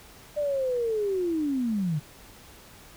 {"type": "linear sweep", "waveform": "sine", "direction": "down", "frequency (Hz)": [601, 141], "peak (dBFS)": -24, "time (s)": [0.36, 2], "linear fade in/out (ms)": 20, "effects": ["pink hiss -50 dBFS RMS until 2.96 s"]}